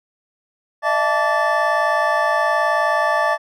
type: tone cluster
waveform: triangle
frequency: 611 / 670 / 874 / 1156 / 1760 Hz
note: D#5 / E5 / A5 / D6 / A6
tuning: -32 / +28 / -12 / -28 / 0 cents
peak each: -20 dBFS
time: 0.82-3.38 s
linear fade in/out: 50 ms
effects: none